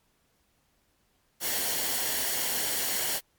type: noise with comb filter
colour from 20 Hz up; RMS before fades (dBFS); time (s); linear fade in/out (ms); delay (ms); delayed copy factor
white; -29; 1.4-3.21; 50; 0.8; -0.5
effects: pink hiss -70 dBFS RMS until 3.38 s + MP3 96 kbps